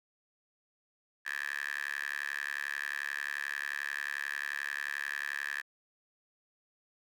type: tone with high-pass filter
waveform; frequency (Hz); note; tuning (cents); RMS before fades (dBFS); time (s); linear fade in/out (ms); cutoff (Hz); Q
10% pulse; 71.3; C#2; +49; -37; 1.25-5.62; 20; 1700; 8.8
effects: none